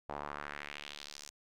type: tone with band-pass filter sweep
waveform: sawtooth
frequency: 72.9 Hz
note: D2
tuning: 12 cents flat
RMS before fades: -45 dBFS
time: 0.09-1.3 s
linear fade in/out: 5 ms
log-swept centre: 790 to 6600 Hz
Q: 2
effects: none